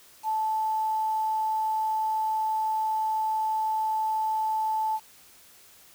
sine tone with quantisation, 874 Hz, A5, 12 cents flat, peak -24 dBFS, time 0.23-5 s, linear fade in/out 50 ms, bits 8, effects white hiss -54 dBFS RMS until 5.94 s

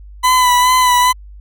40% pulse tone with vibrato, 1000 Hz, B5, 21 cents sharp, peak -8 dBFS, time 0.23-1.13 s, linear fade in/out 20 ms, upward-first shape sine, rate 2.4 Hz, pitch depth 31 cents each way, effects added 50 Hz sine -33 dBFS peak until 1.4 s

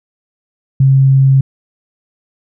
sine tone, 134.8 Hz, C#3, 48 cents flat, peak -5 dBFS, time 0.8-1.41 s, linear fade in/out 5 ms, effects none

